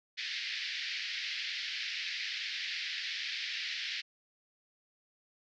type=band-pass noise; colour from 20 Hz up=pink; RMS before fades=-38 dBFS; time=0.17-4.02 s; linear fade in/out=20 ms; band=1800 to 5100 Hz; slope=48 dB/octave; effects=none